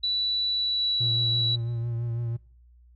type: tone with pitch glide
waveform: sine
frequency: 3951 to 3924 Hz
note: B7 to B7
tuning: 0 to -12 cents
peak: -23 dBFS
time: 0.03-1.56 s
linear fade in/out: 10 ms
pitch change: -12 cents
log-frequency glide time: 0.47-1.02 s
type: tone with vibrato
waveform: triangle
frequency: 117.5 Hz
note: A#2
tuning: 14 cents sharp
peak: -25 dBFS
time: 1-2.37 s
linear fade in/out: 10 ms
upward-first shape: triangle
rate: 6 Hz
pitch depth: 38 cents each way
effects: noise-tail reverb RT60 0.5 s tail -22 dB re dry + added 60 Hz sine -52 dBFS peak until 2.95 s